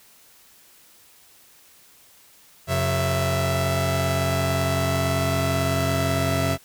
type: tone cluster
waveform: sawtooth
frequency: 90.7 / 136 / 662 Hz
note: F#2 / C#3 / E5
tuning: -34 / -33 / +7 cents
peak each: -21 dBFS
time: 2.67-6.58 s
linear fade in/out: 50 ms
effects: white hiss -53 dBFS RMS until 6.64 s